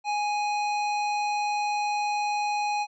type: harmonic tone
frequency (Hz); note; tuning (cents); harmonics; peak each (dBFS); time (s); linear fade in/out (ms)
830.6; G#5; 0; 1 / 3 / 5 / 7 / 9; -25 / -33 / -39 / -45 / -49; 0.04-2.87; 50
effects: none